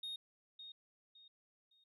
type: tone with echo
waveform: sine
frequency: 3714 Hz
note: A#7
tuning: 7 cents flat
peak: -39 dBFS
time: 0.03-0.16 s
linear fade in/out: 5 ms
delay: 560 ms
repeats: 3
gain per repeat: -10 dB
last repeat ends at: 1.84 s
effects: tanh soft clip ceiling -40 dBFS